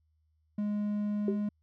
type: tone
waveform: triangle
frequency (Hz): 207.7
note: G#3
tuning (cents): 0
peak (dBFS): -27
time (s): 0.58-1.49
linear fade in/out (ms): 5
type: tone with exponential decay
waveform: sine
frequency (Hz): 388.8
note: G4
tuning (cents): -14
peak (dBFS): -24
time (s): 1.28-1.42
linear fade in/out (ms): 2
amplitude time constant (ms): 30
effects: added 78 Hz sine -69 dBFS peak until 1.62 s